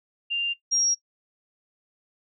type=tone pair in turn; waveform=sine; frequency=2791 / 5624 Hz; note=F7 / F8; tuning=-2 / +11 cents; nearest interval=octave; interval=1213 cents; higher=second; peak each=-23 / -20 dBFS; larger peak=second; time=0.3-0.54 / 0.71-0.95 s; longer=neither; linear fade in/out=20 ms; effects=noise-tail reverb RT60 0.1 s tail -18 dB re dry